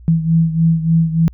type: beating tone pair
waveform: sine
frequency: 163 / 166.4 Hz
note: E3 / E3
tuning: -19 / +17 cents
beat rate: 3.4 Hz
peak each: -12 / -17 dBFS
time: 0.08-1.28 s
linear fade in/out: 0 ms
effects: added 60 Hz sine -36 dBFS peak until 1.33 s